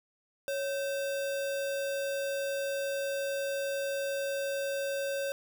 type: tone with sample-and-hold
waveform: sine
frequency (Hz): 554.4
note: C#5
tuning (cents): 0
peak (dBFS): -30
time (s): 0.48-5.32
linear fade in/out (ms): 0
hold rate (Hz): 2100
effects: none